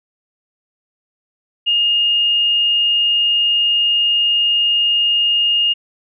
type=tone; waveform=sine; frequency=2840 Hz; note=F7; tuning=28 cents sharp; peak=-12 dBFS; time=1.66-5.74 s; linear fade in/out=20 ms; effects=none